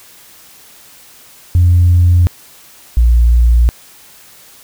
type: tone pair in turn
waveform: sine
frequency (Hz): 87.7 / 58.79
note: F2 / A#1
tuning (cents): +8 / +15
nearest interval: perfect fifth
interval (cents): 693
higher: first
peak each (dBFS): -4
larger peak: neither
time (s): 1.55-2.27 / 2.97-3.69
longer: neither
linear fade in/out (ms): 0
effects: tanh soft clip ceiling -2 dBFS + white hiss -41 dBFS RMS until 4.63 s